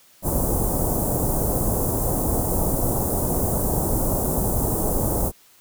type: band-stop noise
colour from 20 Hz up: pink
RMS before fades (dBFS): -22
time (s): 0.22-5.32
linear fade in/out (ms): 50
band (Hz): 840 to 8900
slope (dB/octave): 24
effects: white hiss -54 dBFS RMS until 5.6 s